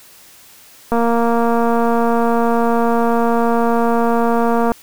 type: click train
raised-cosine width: 1 ms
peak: -4 dBFS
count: 886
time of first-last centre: 0.92-4.718 s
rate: 233 Hz
effects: white hiss -44 dBFS RMS until 4.82 s